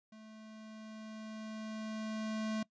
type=tone with level ramp; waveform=square; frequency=217.8 Hz; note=A3; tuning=17 cents flat; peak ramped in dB=-53 to -34 dBFS; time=0.12-2.63 s; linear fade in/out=5 ms; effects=noise-tail reverb RT60 0.1 s tail -21 dB re dry + resampled to 16000 Hz